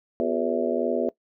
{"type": "harmonic tone with a mistuned harmonic", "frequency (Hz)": 82.41, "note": "E2", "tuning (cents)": 0, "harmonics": [3, 4, 5, 6, 7, 8], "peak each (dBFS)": [-29, -29, -29, -29, -29, -29], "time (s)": [0.2, 1.09], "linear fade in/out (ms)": 0, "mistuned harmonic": 4, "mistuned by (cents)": 120, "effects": ["noise-tail reverb RT60 0.1 s tail -20 dB re dry"]}